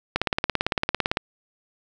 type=click train; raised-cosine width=0.3 ms; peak=-5 dBFS; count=19; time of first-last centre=0.16-1.171 s; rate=17.8 Hz; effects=none